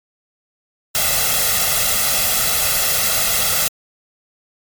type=noise with comb filter; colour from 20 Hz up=white; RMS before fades=-17 dBFS; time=0.95-3.68 s; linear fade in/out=0 ms; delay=1.5 ms; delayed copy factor=+0.75; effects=MP3 96 kbps